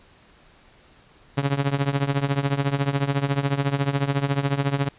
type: tone with tremolo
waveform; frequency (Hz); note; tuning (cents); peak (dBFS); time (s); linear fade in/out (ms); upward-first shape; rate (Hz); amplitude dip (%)
sawtooth; 139.8; C#3; +15; -13; 1.37-4.89; 10; triangle; 14; 90
effects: pink hiss -54 dBFS RMS until 4.98 s + resampled to 8000 Hz